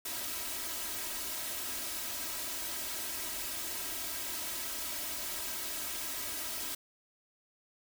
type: noise with comb filter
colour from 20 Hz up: white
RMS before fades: -38 dBFS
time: 0.05-6.75 s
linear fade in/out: 5 ms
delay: 3.1 ms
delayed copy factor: +0.85
effects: none